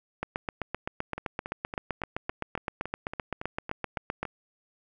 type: two click trains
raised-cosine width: 0.5 ms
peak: -20 / -15 dBFS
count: 12 / 32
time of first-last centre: 1.18-4.253 / 0.23-4.23 s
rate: 3.58 / 7.75 Hz
effects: none